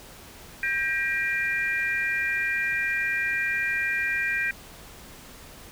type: tone cluster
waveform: sine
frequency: 1588 / 1902 / 2394 Hz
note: G6 / A#6 / D7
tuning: +22 / +34 / +33 cents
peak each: -28 dBFS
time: 0.63-4.51 s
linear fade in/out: 2 ms
effects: pink hiss -46 dBFS RMS until 5.71 s